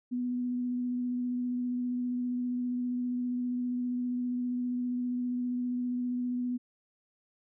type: tone with vibrato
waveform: sine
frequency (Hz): 246.9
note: B3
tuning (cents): 0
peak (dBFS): -29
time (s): 0.11-6.58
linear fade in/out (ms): 20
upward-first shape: triangle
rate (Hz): 15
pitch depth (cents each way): 15
effects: none